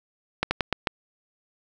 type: slowing click train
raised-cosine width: 0.3 ms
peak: -6 dBFS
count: 5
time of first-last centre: 0.43-0.872 s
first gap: 80 ms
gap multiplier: 1.22
effects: none